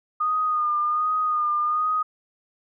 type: tone with vibrato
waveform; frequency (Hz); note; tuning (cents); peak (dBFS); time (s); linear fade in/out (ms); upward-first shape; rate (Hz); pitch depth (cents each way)
sine; 1226; D#6; -26; -20; 0.2-2.03; 10; sine; 1.3; 36
effects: none